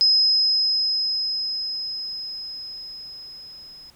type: tone with level ramp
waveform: sine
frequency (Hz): 5090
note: D#8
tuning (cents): +39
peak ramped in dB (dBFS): -13 to -41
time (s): 0.01-3.9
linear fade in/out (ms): 0
effects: pink hiss -56 dBFS RMS until 3.95 s